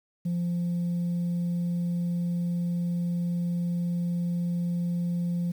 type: tone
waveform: sine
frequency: 173.7 Hz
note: F3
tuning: 9 cents flat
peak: -23 dBFS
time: 0.25-5.52 s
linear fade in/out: 10 ms
effects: tanh soft clip ceiling -24 dBFS + 9-bit